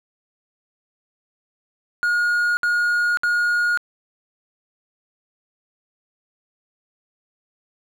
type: tone bursts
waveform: triangle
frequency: 1435 Hz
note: F6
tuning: 47 cents sharp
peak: -15 dBFS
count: 3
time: 2.03-3.774 s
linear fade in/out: 0 ms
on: 540 ms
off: 62 ms
effects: none